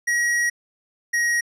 square tone pair in turn, 1904 / 1889.8 Hz, A#6 / A#6, +36 / +23 cents, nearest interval unison, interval 13 cents, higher first, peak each -19 dBFS, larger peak neither, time 0.07-0.5 / 1.13-1.41 s, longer first, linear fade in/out 10 ms, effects low-pass 10000 Hz 12 dB/octave

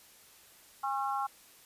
harmonic tone, 271.4 Hz, C#4, 36 cents flat, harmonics 3 / 4 / 5, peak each -33 / -35 / -37 dBFS, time 0.83-1.27 s, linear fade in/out 10 ms, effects white hiss -58 dBFS RMS until 1.65 s + resampled to 32000 Hz

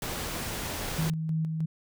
pink noise, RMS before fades -34 dBFS, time 0.02-1.1 s, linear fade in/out 2 ms
sine tone with tremolo, 159.5 Hz, D#3, 43 cents sharp, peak -25 dBFS, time 0.98-1.66 s, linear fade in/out 10 ms, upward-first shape square, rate 3.2 Hz, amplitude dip 35%
effects none

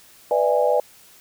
sine chord, E dominant seventh, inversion second, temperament just, 494.4 / 593.3 / 659.3 / 824.1 Hz, B4 / D5 / E5 / G#5, +2 / +18 / 0 / -14 cents, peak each -20 / -20 / -25 / -23 dBFS, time 0.31-0.8 s, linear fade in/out 2 ms, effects white hiss -50 dBFS RMS until 1.2 s

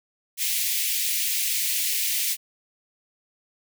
white high-pass noise, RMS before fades -25 dBFS, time 0.37-2.37 s, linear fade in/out 50 ms, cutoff 2000 Hz, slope 48 dB/octave, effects none

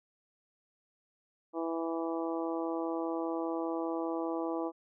harmonic tone, 165 Hz, E3, 2 cents sharp, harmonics 2 / 3 / 4 / 5 / 6 / 7, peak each -34 / -38 / -40 / -42 / -44 / -45 dBFS, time 1.53-4.72 s, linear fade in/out 50 ms, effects none

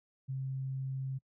sine tone, 133.2 Hz, C3, 31 cents sharp, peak -34 dBFS, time 0.28-1.19 s, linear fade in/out 20 ms, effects noise-tail reverb RT60 0.1 s tail -26 dB re dry

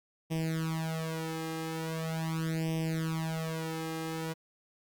sawtooth tone with flanger, 161.3 Hz, E3, 37 cents flat, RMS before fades -34 dBFS, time 0.3-4.34 s, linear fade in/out 20 ms, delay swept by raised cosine 0.35 to 2.45 ms, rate 0.41 Hz, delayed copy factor +1, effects Opus 48 kbps

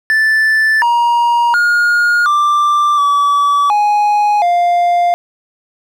triangle tone with pitch steps, 1758 / 947 / 1428 / 1180 / 1147 / 832 / 700 Hz, A6 / A#5 / F6 / D6 / D6 / G#5 / F5, -2 / +27 / +38 / +8 / -41 / +3 / +4 cents, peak -7 dBFS, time 0.1-5.14 s, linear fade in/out 0 ms, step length 720 ms, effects none

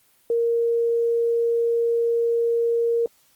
sine tone, 466.2 Hz, A#4, in tune, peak -18 dBFS, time 0.3-3.06 s, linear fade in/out 2 ms, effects white hiss -60 dBFS RMS until 3.35 s + Opus 24 kbps

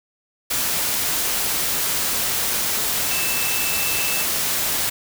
sine tone in noise, 2646 Hz, E7, 6 cents sharp, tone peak -27 dBFS, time 3.1-4.23 s, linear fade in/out 10 ms, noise white, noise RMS -22 dBFS, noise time 0.5-4.9 s, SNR -8 dB, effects none

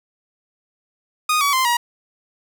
sawtooth tone with pitch steps, 1238 / 1135.3 / 1041 / 954.6 Hz, D#6 / C#6 / C6 / A#5, -9 / +41 / -9 / +41 cents, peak -12 dBFS, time 1.29-1.77 s, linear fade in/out 5 ms, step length 120 ms, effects none

